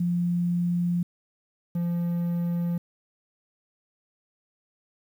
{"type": "tone pair in turn", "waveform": ["sine", "triangle"], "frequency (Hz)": [174.61, 172.31], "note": ["F3", "F3"], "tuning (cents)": [0, -23], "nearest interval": "unison", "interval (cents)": 23, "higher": "first", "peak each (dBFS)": -22, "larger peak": "neither", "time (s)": [[0, 1.03], [1.75, 2.78]], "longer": "neither", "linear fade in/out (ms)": 5, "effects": ["9-bit"]}